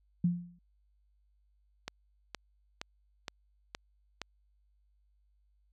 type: tone with exponential decay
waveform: sine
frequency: 174.61 Hz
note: F3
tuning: in tune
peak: -22 dBFS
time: 0.24-0.59 s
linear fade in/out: 5 ms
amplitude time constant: 76 ms
type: click train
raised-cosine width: 0.2 ms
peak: -20 dBFS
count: 6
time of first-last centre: 1.88-4.216 s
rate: 2.14 Hz
effects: added 50 Hz sine -67 dBFS peak until 5.72 s